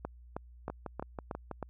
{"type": "two click trains", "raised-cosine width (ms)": 1, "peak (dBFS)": [-24, -22], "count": [6, 6], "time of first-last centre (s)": [[0.7, 1.513], [0.05, 1.627]], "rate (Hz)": [6.15, 3.17], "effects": ["added 60 Hz sine -51 dBFS peak until 1.69 s"]}